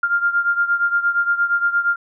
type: beating tone pair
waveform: sine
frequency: 1396.9 / 1405.5 Hz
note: F6 / F6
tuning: 0 / +11 cents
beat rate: 8.6 Hz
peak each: -17 / -21 dBFS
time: 0.03-1.96 s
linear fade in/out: 5 ms
effects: none